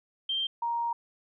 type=tone pair in turn; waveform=sine; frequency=3159 / 937.3 Hz; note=G7 / A#5; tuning=+13 / +9 cents; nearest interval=octave + major sixth; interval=2104 cents; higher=first; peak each=-27 dBFS; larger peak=neither; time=0.29-0.47 / 0.62-0.93 s; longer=second; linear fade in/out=5 ms; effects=none